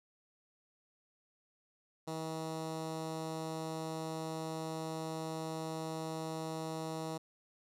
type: tone with notch filter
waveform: 10% pulse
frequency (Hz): 160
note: D#3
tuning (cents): +49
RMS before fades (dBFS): -40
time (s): 2.07-7.18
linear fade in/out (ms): 10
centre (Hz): 2300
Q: 1.5
effects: low-pass 11000 Hz 12 dB/octave